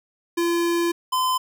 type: tone pair in turn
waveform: square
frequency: 341.6 / 1023.6 Hz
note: F4 / C6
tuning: -38 / -38 cents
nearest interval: octave + perfect fifth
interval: 1900 cents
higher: second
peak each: -20 dBFS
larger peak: neither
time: 0.37-0.92 / 1.12-1.38 s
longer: first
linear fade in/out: 10 ms
effects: 10-bit